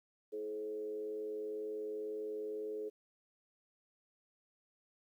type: tone with frequency modulation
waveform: sine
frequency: 425.5 Hz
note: G#4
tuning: 42 cents sharp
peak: -38 dBFS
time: 0.32-2.9 s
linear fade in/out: 20 ms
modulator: 100 Hz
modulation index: 0.56
effects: 12-bit